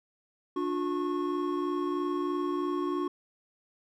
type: tone cluster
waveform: triangle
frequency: 294.6 / 357.7 / 1094 Hz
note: D4 / F4 / C#6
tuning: +6 / +41 / -23 cents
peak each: -30 / -29 / -34 dBFS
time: 0.56-3.08 s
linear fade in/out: 5 ms
effects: none